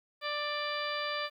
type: harmonic tone with a mistuned harmonic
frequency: 590 Hz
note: D5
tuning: 8 cents sharp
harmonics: 1 / 2 / 3 / 4 / 5 / 6 / 7 / 8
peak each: -38 / -37 / -39 / -41 / -44 / -42 / -47 / -43 dBFS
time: 0.21-1.3 s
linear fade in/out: 50 ms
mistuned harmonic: 7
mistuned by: -54 cents
effects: 11-bit